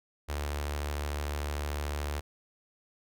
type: tone with notch filter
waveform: sawtooth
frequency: 73.42 Hz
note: D2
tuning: in tune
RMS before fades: -34 dBFS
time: 0.28-2.21 s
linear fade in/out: 20 ms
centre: 180 Hz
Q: 0.54
effects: none